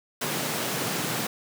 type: high-pass noise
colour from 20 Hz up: pink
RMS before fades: -29 dBFS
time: 0.21-1.27 s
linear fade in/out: 5 ms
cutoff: 120 Hz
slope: 48 dB/octave
effects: none